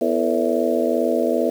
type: harmonic tone with a mistuned harmonic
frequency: 82.41 Hz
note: E2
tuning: in tune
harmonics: 3 / 4 / 5 / 6 / 7 / 8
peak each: -24 / -24 / -24 / -24 / -24 / -24 dBFS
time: 0.01-1.5 s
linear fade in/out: 5 ms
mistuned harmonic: 5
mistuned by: +110 cents
effects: 7-bit